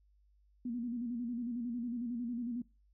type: tone with vibrato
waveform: sine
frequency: 238.9 Hz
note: A#3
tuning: 43 cents sharp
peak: -35 dBFS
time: 0.65-2.62 s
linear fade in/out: 5 ms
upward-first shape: square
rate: 11 Hz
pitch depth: 62 cents each way
effects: noise-tail reverb RT60 0.3 s tail -22 dB re dry + added 50 Hz sine -65 dBFS peak until 2.93 s